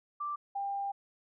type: tone pair in turn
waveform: sine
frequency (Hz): 1174.7 / 796.6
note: D6 / G5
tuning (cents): 0 / +28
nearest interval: perfect fifth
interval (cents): 672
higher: first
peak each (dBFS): -33 / -32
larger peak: second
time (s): 0.2-0.36 / 0.55-0.92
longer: second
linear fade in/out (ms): 10
effects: none